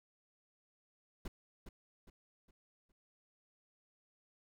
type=noise with echo; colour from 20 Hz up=brown; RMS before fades=-40 dBFS; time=1.25-1.28 s; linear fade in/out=5 ms; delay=410 ms; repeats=4; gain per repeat=-8 dB; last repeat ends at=2.92 s; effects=none